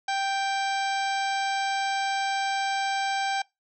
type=harmonic tone with a mistuned harmonic; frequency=784 Hz; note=G5; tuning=in tune; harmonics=1 / 2 / 3 / 4 / 5 / 6 / 7 / 8 / 10; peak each=-26 / -32 / -36 / -38 / -40 / -42 / -43 / -44 / -46 dBFS; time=0.08-3.42 s; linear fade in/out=5 ms; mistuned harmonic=4; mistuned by=+24 cents; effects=noise-tail reverb RT60 0.2 s tail -22 dB re dry